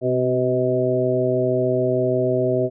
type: harmonic tone with a mistuned harmonic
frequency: 126.5 Hz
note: B2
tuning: 42 cents sharp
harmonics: 1 / 2 / 3 / 4 / 5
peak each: -25 / -26 / -21 / -26 / -22 dBFS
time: 0.01-2.7 s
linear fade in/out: 50 ms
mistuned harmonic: 2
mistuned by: +32 cents
effects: none